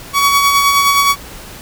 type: tone with tremolo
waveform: sawtooth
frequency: 1127 Hz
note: C#6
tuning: 28 cents sharp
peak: -4 dBFS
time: 0.13-1.16 s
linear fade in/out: 50 ms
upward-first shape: sine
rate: 9.6 Hz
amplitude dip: 35%
effects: pink hiss -33 dBFS RMS until 1.61 s